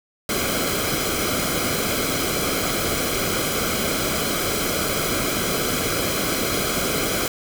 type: noise with comb filter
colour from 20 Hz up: pink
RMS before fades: -23 dBFS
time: 0.29-7.28 s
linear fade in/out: 2 ms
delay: 1.1 ms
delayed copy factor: -0.7
effects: none